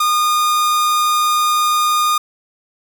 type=tone; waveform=45% pulse; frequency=1221 Hz; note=D#6; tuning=33 cents flat; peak=-13 dBFS; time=0-2.18 s; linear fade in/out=5 ms; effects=none